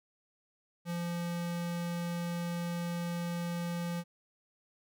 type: tone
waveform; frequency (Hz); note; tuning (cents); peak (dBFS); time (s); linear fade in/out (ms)
square; 172.3; F3; -23; -34; 0.85-4.04; 50
effects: none